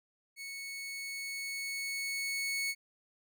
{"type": "tone with level ramp", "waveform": "sawtooth", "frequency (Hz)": 2210, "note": "C#7", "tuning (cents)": -6, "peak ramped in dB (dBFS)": [-38, -28], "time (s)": [0.36, 2.75], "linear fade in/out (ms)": 50, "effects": []}